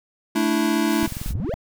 square chord, A suspended fourth, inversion none, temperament equal, 220 / 293.7 / 329.6 Hz, A3 / D4 / E4, 0 / 0 / 0 cents, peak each -24 / -24 / -23 dBFS, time 0.35-1.07 s, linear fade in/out 10 ms
white noise, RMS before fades -37 dBFS, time 0.87-1.34 s, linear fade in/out 50 ms
click train, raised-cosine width 5 ms, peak -18 dBFS, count 12, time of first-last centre 1.03-1.539 s, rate 21.6 Hz
triangle exponential sweep, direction up, 30.87 to 718 Hz, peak -22 dBFS, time 1.26-1.54 s, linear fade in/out 0 ms
effects none

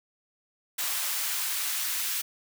white noise with high-pass filter sweep, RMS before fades -30 dBFS, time 0.78-2.22 s, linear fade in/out 10 ms, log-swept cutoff 890 to 1600 Hz, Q 0.8, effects none

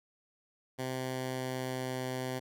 10% pulse tone with pitch glide, 129.5 to 128.68 Hz, C3 to C3, -17 to -28 cents, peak -26 dBFS, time 0.78-2.4 s, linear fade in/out 20 ms, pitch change -11 cents, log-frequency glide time 0.93-1.83 s, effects none

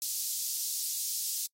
pink high-pass noise, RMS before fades -34 dBFS, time 0.02-1.46 s, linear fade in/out 0 ms, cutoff 4900 Hz, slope 24 dB/octave, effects noise-tail reverb RT60 0.1 s tail -26 dB re dry + AAC 48 kbps

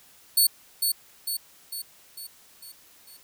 5% pulse tone with echo, 4435 Hz, C#8, in tune, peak -10 dBFS, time 0.37-0.47 s, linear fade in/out 5 ms, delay 450 ms, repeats 6, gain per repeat -5 dB, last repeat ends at 3.17 s, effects white hiss -55 dBFS RMS until 3.23 s

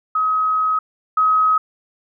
sine tone pair in turn, 1270 / 1270 Hz, D#6 / D#6, +35 / +35 cents, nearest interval unison, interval 0 cents, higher neither, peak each -15 / -12 dBFS, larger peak second, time 0.15-0.79 / 1.17-1.58 s, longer first, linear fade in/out 5 ms, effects none

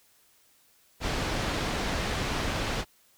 pink low-pass noise, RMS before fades -30 dBFS, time 1-2.85 s, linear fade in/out 50 ms, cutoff 4900 Hz, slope 12 dB/octave, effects white hiss -63 dBFS RMS until 3.17 s

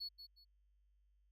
triangle tone with echo, 4395 Hz, C#8, 16 cents flat, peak -39 dBFS, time 0-0.09 s, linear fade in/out 20 ms, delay 180 ms, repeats 2, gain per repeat -11 dB, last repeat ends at 0.45 s, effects tanh soft clip ceiling -38 dBFS + added 50 Hz sine -70 dBFS peak until 1.31 s

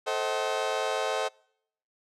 30% pulse chord, A diminished seventh, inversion none, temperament just, 440 / 528 / 633.6 / 760.3 Hz, A4 / C5 / Eb5 / Gb5, 0 / +16 / +31 / +47 cents, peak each -30 / -30 / -30 / -31 dBFS, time 0.06-1.29 s, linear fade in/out 20 ms, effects noise-tail reverb RT60 0.7 s tail -26 dB re dry + low-pass 7000 Hz 12 dB/octave

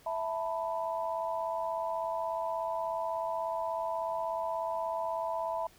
sine chord, E suspended fourth, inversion none, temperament equal with one note detuned, 659.3 / 891.3 / 987.8 Hz, E5 / A5 / B5, 0 / +22 / 0 cents, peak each -34 / -37 / -36 dBFS, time 0.06-5.67 s, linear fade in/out 5 ms, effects pink hiss -60 dBFS RMS until 5.78 s

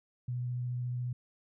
sine tone with vibrato, 123.47 Hz, B2, in tune, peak -32 dBFS, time 0.28-1.13 s, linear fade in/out 5 ms, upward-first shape triangle, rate 14 Hz, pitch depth 13 cents each way, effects none

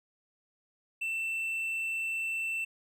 triangle tone, 2675 Hz, E7, 25 cents sharp, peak -29 dBFS, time 1.01-2.65 s, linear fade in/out 10 ms, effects none

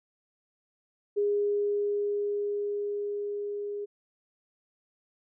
sine tone with level ramp, 410 Hz, G#4, 22 cents flat, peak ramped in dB -23 to -32 dBFS, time 1.16-3.86 s, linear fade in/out 20 ms, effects none

